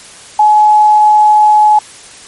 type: tone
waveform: sine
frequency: 848 Hz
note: G#5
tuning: 36 cents sharp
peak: -3 dBFS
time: 0.39-1.79 s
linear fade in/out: 5 ms
effects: white hiss -34 dBFS RMS until 2.27 s + MP3 48 kbps

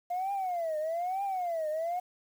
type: tone with vibrato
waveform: sine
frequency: 698.5 Hz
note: F5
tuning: in tune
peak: -28 dBFS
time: 0.1-2 s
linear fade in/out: 10 ms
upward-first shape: triangle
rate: 1.1 Hz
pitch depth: 250 cents each way
effects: tanh soft clip ceiling -27 dBFS + 9-bit

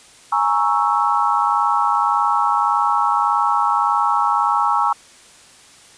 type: chord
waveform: sine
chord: A# half-diminished seventh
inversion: third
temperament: equal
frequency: 830.6 / 932.3 / 1108.7 / 1318.5 Hz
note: G#5 / A#5 / C#6 / E6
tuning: 0 / 0 / 0 / 0 cents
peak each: -20 dBFS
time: 0.32-4.93 s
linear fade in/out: 5 ms
effects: white hiss -46 dBFS RMS until 5.97 s + resampled to 22050 Hz

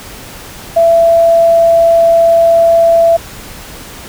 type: tone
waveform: sine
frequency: 669 Hz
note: E5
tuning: 25 cents sharp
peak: -4 dBFS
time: 0.76-3.17 s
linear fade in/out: 10 ms
effects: pink hiss -30 dBFS RMS until 4.08 s

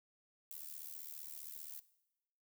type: noise with amplitude modulation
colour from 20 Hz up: violet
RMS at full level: -45 dBFS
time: 0.51-1.8 s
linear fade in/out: 0 ms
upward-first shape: sine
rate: 75.2 Hz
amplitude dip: 90%
effects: noise-tail reverb RT60 0.9 s tail -18 dB re dry

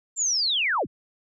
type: linear sweep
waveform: sine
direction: down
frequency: 7380 to 43.99 Hz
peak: -21 dBFS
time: 0.16-0.87 s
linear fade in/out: 50 ms
effects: none

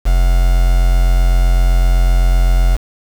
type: tone with quantisation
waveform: triangle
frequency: 43.92 Hz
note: F1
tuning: 11 cents sharp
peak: -6 dBFS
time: 0.05-2.77 s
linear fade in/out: 20 ms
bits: 4
effects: none

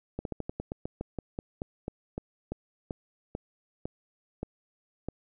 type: slowing click train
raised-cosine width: 2 ms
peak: -20 dBFS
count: 20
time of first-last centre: 0.19-5.086 s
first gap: 62 ms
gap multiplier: 1.14
effects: none

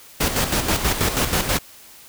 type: noise with tremolo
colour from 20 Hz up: pink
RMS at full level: -19 dBFS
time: 0.2-1.59 s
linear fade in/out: 10 ms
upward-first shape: square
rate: 6.2 Hz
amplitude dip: 55%
effects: white hiss -45 dBFS RMS until 2.08 s

